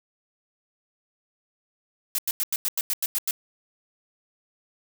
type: noise bursts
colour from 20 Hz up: blue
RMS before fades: -25 dBFS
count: 10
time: 2.15-3.309 s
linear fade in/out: 0 ms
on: 34 ms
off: 91 ms
effects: none